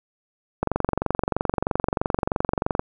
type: click train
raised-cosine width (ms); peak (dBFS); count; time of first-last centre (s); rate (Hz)
1; -7; 51; 0.63-2.795; 23.1
effects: none